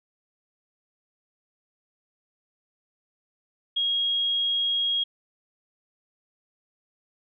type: tone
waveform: sine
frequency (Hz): 3280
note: G#7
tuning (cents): -22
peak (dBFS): -22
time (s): 3.76-5.04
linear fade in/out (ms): 10
effects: none